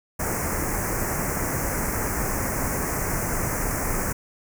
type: band-stop noise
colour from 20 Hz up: pink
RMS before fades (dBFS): -26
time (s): 0.19-4.13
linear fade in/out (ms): 10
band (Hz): 2200 to 5800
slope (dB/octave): 48
effects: none